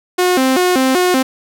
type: tone with vibrato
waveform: sawtooth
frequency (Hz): 307.8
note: D#4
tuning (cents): -19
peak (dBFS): -7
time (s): 0.18-1.23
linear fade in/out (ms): 10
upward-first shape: square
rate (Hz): 2.6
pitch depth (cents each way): 280
effects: none